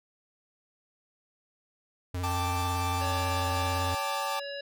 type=tone with vibrato; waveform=square; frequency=89.3 Hz; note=F2; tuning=39 cents sharp; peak=-31 dBFS; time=2.14-3.95 s; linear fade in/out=5 ms; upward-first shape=sine; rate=18 Hz; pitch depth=41 cents each way
type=chord; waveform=45% pulse; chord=G suspended second; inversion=none; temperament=equal; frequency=784 / 880 / 1174.7 Hz; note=G5 / A5 / D6; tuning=0 / 0 / 0 cents; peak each=-36 / -34 / -34 dBFS; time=2.23-4.4 s; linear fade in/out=10 ms
type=harmonic tone; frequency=563 Hz; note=C#5; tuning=27 cents sharp; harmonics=1 / 3 / 5 / 7 / 9; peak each=-37 / -42 / -44 / -45 / -47 dBFS; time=3.01-4.61 s; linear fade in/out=5 ms
effects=none